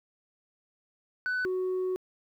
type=tone pair in turn; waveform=sine; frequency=1498 / 370.3 Hz; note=F#6 / F#4; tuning=+21 / +1 cents; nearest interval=2 octaves; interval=2420 cents; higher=first; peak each=-25 dBFS; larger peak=neither; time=1.26-1.45 / 1.45-1.96 s; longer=second; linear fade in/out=0 ms; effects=tanh soft clip ceiling -26 dBFS + 11-bit